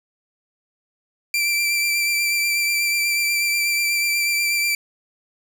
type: tone with vibrato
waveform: sawtooth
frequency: 2349 Hz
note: D7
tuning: in tune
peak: -15 dBFS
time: 1.34-4.75 s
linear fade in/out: 2 ms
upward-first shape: sine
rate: 8.2 Hz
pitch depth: 20 cents each way
effects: none